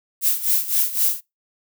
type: noise with tremolo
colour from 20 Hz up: violet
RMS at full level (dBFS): -17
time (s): 0.21-1.21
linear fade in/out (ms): 50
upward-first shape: sine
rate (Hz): 3.9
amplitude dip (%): 80
effects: noise-tail reverb RT60 0.2 s tail -23 dB re dry